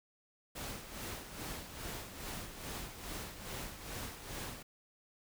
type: noise with tremolo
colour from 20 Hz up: pink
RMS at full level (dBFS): -42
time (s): 0.55-4.63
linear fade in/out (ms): 10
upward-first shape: sine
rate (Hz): 2.4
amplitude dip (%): 60
effects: none